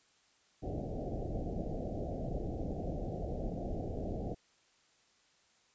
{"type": "low-pass noise", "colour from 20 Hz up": "pink", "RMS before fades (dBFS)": -38, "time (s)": [0.62, 4.35], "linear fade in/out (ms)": 20, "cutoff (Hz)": 750, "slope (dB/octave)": 96, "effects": ["white hiss -69 dBFS RMS until 5.74 s", "resampled to 16000 Hz"]}